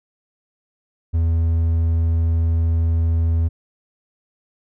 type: tone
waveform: triangle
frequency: 82.41 Hz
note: E2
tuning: in tune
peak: -13 dBFS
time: 1.13-3.49 s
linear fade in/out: 20 ms
effects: none